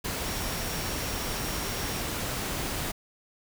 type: tone in noise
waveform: sine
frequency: 5588 Hz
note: F8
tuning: in tune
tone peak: -42 dBFS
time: 0.25-2.02 s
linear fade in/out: 10 ms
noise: pink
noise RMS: -32 dBFS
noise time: 0.04-2.92 s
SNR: -13 dB
effects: none